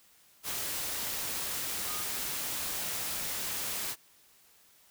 sine tone in noise, 1230 Hz, D#6, 20 cents flat, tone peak -43 dBFS, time 1.85-2.05 s, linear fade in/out 50 ms, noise white, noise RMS -35 dBFS, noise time 0.43-3.96 s, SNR -11 dB, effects white hiss -62 dBFS RMS until 4.9 s

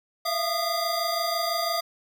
square tone cluster, 664 / 690 / 1228 / 4775 Hz, E5 / F5 / D#6 / D8, +12 / -21 / -23 / +28 cents, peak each -31 dBFS, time 0.25-1.81 s, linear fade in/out 10 ms, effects none

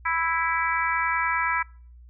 harmonic tone, 329.6 Hz, E4, in tune, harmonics 3 / 4 / 5 / 6 / 7, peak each -27 / -28 / -29 / -30 / -30 dBFS, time 0.05-1.63 s, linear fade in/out 10 ms, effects noise-tail reverb RT60 0.5 s tail -26 dB re dry + added 60 Hz sine -45 dBFS peak until 2.09 s

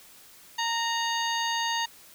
harmonic tone with a mistuned harmonic, 924 Hz, A#5, 16 cents flat, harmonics 1 / 2 / 3 / 4 / 5 / 7, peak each -29 / -32 / -34 / -35 / -36 / -37 dBFS, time 0.58-1.86 s, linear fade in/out 10 ms, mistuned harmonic 3, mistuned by +51 cents, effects white hiss -52 dBFS RMS until 2.14 s

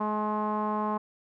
sawtooth tone with low-pass filter, 212 Hz, G#3, 36 cents sharp, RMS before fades -29 dBFS, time 0-0.98 s, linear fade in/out 10 ms, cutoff 1000 Hz, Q 7.5, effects none

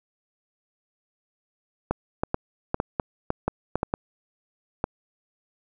clicks, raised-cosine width 1 ms, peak -9 dBFS, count 12, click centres 1.91 / 2.235 / 2.344 / 2.744 / 2.801 / 2.998 / 3.304 / 3.48 / 3.756 / 3.831 / 3.939 / 4.841 s, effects none

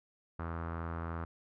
sawtooth tone with low-pass filter, 83.2 Hz, E2, 17 cents sharp, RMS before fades -39 dBFS, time 0.39-1.25 s, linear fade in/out 5 ms, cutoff 1300 Hz, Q 3.5, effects none

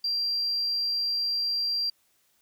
sine tone, 4736 Hz, D8, 14 cents sharp, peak -24 dBFS, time 0.04-1.9 s, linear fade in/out 5 ms, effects tanh soft clip ceiling -20 dBFS + white hiss -68 dBFS RMS until 2.41 s

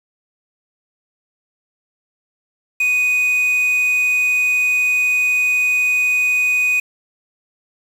triangle tone with quantisation, 2488 Hz, D#7, 1 cent flat, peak -12 dBFS, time 2.8-6.8 s, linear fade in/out 5 ms, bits 6, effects none

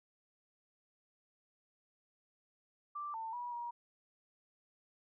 sine tone with pitch steps, 1175 / 896 / 969 / 952 Hz, D6 / A5 / B5 / A#5, +1 / +31 / -33 / +36 cents, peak -39 dBFS, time 2.95-3.71 s, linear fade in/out 10 ms, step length 190 ms, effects none

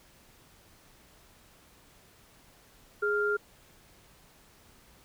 sine tone pair together, 415.3 / 1396.9 Hz, G#4 / F6, 0 / 0 cents, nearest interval octave + major sixth, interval 2100 cents, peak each -28 dBFS, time 3.02-3.37 s, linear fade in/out 10 ms, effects pink hiss -59 dBFS RMS until 5.04 s

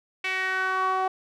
sawtooth tone with band-pass filter sweep, 376.5 Hz, F#4, 30 cents sharp, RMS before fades -26 dBFS, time 0.24-1.08 s, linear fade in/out 5 ms, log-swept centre 2400 to 860 Hz, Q 4, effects none

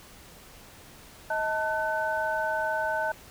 sine tone cluster, 632 / 887 / 1509 Hz, D#5 / A5 / F#6, +27 / +14 / +34 cents, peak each -30 dBFS, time 1.3-3.12 s, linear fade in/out 5 ms, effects pink hiss -50 dBFS RMS until 3.3 s

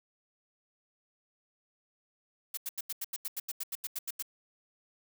blue noise bursts, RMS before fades -36 dBFS, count 15, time 2.54-4.225 s, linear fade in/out 5 ms, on 33 ms, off 85 ms, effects none

